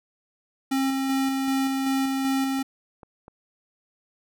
square tone with tremolo, 268.5 Hz, C4, 45 cents sharp, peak -22 dBFS, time 0.71-2.63 s, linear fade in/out 10 ms, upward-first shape square, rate 2.6 Hz, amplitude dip 25%
clicks, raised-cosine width 1 ms, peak -30 dBFS, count 3, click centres 2.591 / 3.032 / 3.281 s
effects none

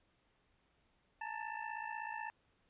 25% pulse ring-modulated tone, 886 Hz, A5, 12 cents sharp, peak -34 dBFS, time 1.21-2.3 s, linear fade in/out 0 ms, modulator 28.1 Hz, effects pink hiss -75 dBFS RMS until 2.69 s + resampled to 8000 Hz

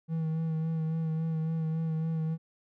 triangle tone with vibrato, 160.7 Hz, E3, 44 cents flat, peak -26 dBFS, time 0.08-2.38 s, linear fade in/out 50 ms, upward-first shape sine, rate 3.6 Hz, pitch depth 25 cents each way, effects none

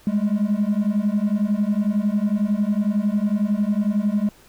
triangle beating tone pair, 201.7 / 212.7 Hz, G3 / G#3, +50 / +42 cents, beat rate 11 Hz, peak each -18 dBFS, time 0.07-4.29 s, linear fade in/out 2 ms, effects tanh soft clip ceiling -12 dBFS + pink hiss -52 dBFS RMS until 4.48 s

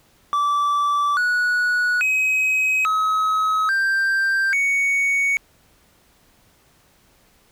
triangle tone with pitch steps, 1161 / 1466 / 2536 / 1278 / 1576 / 2230 Hz, D6 / F#6 / D#7 / D#6 / G6 / C#7, -20 / -16 / +32 / +46 / +9 / +10 cents, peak -15 dBFS, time 0.33-5.37 s, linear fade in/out 0 ms, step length 840 ms, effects pink hiss -57 dBFS RMS until 7.51 s

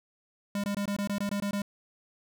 square tone bursts, 202.1 Hz, G#3, 47 cents flat, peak -29 dBFS, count 10, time 0.55-1.619 s, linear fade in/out 2 ms, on 88 ms, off 21 ms, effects none

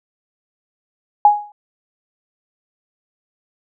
sine tone with exponential decay, 830.6 Hz, G#5, in tune, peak -3 dBFS, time 1.25-1.52 s, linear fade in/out 2 ms, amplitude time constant 57 ms, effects none

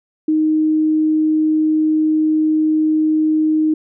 sine tone, 311.1 Hz, D#4, in tune, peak -12 dBFS, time 0.28-3.74 s, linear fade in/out 5 ms, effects none

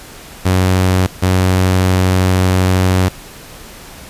sawtooth tone bursts at uneven times, 92.7 Hz, F#2, 4 cents sharp, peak -6 dBFS, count 2, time 0.45-1.07 / 1.22-3.09 s, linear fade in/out 10 ms, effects pink hiss -35 dBFS RMS until 4.09 s + resampled to 32000 Hz

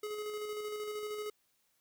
square tone with tremolo, 422 Hz, G#4, 28 cents sharp, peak -37 dBFS, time 0.03-1.3 s, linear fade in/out 5 ms, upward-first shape square, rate 13 Hz, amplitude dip 30%, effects white hiss -75 dBFS RMS until 1.8 s

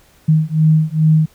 sine beating tone pair, 155.56 / 157.96 Hz, D#3 / D#3, 0 / +26 cents, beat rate 2.4 Hz, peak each -13 dBFS, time 0.28-1.26 s, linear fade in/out 10 ms, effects pink hiss -51 dBFS RMS until 1.34 s

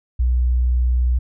sine tone, 61.6 Hz, B1, 4 cents flat, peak -14 dBFS, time 0.19-1.19 s, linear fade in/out 10 ms, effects none

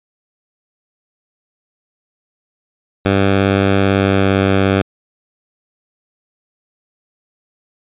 10% pulse tone with pitch glide, 98 to 97.1 Hz, G2 to G2, 0 to -16 cents, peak -3 dBFS, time 3.05-4.82 s, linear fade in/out 10 ms, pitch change -16 cents, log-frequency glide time 3.89-4.35 s, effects resampled to 8000 Hz

